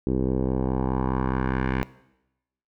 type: tone with low-pass filter sweep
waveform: 10% pulse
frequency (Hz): 64.8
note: C2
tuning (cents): -16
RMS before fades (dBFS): -25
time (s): 0.07-1.83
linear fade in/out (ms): 0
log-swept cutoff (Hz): 380 to 2100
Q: 1.9
effects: noise-tail reverb RT60 0.9 s tail -19 dB re dry